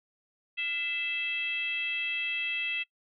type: tone with frequency modulation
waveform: sine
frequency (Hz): 2637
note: E7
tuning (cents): 0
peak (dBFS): -29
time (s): 0.57-2.84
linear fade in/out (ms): 20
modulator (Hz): 615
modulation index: 0.81
effects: noise-tail reverb RT60 0.1 s tail -22 dB re dry